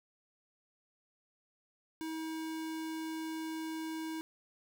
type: tone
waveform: square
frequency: 319.6 Hz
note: D#4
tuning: 47 cents sharp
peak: -38 dBFS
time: 2.01-4.21 s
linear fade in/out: 0 ms
effects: none